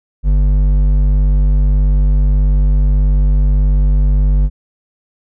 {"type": "tone with hard clipping", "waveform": "triangle", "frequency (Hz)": 49.18, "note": "G1", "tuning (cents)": 6, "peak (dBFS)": -10, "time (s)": [0.23, 4.5], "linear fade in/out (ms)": 50, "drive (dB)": 11, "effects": []}